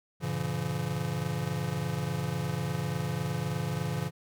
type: chord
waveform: square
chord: G diminished seventh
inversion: none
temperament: just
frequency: 98 / 117.6 / 141.12 / 169.34 Hz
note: G2 / Bb2 / Db3 / Fb3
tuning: 0 / +16 / +31 / +47 cents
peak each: -40 / -38 / -34 / -35 dBFS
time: 0.2-4.11 s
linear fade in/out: 50 ms
effects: none